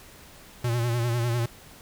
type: tone with vibrato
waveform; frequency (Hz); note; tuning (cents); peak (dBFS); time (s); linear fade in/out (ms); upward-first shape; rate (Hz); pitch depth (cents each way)
square; 118.8; A#2; +33; -24; 0.64-1.46; 5; sine; 10; 59
effects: pink hiss -49 dBFS RMS until 1.81 s